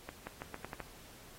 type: accelerating click train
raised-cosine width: 0.5 ms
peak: -26 dBFS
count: 7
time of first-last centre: 0.09-0.803 s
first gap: 180 ms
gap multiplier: 0.83
effects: pink hiss -56 dBFS RMS until 1.38 s + AAC 48 kbps